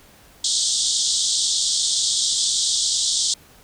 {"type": "band-pass noise", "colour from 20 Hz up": "pink", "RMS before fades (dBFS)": -21, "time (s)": [0.44, 3.34], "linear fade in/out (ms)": 5, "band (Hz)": [3300, 8700], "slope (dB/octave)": 96, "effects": ["pink hiss -50 dBFS RMS until 3.63 s"]}